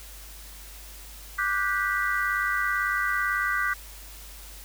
sine chord, G major seventh, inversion second, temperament just, 1176 / 1470 / 1568 / 1960 Hz, D6 / F#6 / G6 / B6, +2 / -12 / 0 / -14 cents, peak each -29 dBFS, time 1.38-3.74 s, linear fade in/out 10 ms, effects added 50 Hz sine -44 dBFS peak until 4.64 s + white hiss -46 dBFS RMS until 4.64 s

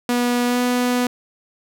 sawtooth tone with pitch glide, 243.3 to 246.8 Hz, B3 to B3, -26 to -1 cents, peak -13 dBFS, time 0.09-1.07 s, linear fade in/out 2 ms, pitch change +25 cents, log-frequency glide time 0.46-0.6 s, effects none

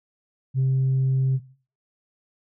sine tone, 132.3 Hz, C3, 20 cents sharp, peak -16 dBFS, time 0.54-1.4 s, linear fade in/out 50 ms, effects noise-tail reverb RT60 0.4 s tail -17 dB re dry + tanh soft clip ceiling -16 dBFS

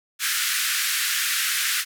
pink band-pass noise, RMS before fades -24 dBFS, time 0.19-1.85 s, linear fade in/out 50 ms, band 1400 to 16000 Hz, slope 48 dB/octave, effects none

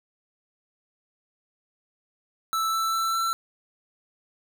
square tone with pitch steps, 1318.5 / 1326.1 / 1333.8 / 1341.5 Hz, E6 / E6 / E6 / E6, 0 / +10 / +20 / +30 cents, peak -24 dBFS, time 2.53-3.33 s, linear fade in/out 0 ms, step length 200 ms, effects none

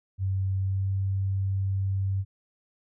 sine tone with pitch glide, 95.8 to 96.86 Hz, G2 to G2, -39 to -20 cents, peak -24 dBFS, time 0.18-2.25 s, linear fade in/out 50 ms, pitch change +19 cents, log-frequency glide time 0.59-0.9 s, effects none

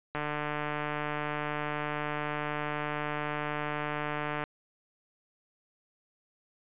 click train, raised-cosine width 0.5 ms, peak -18 dBFS, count 640, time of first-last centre 0.15-4.439 s, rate 149 Hz, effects resampled to 8000 Hz

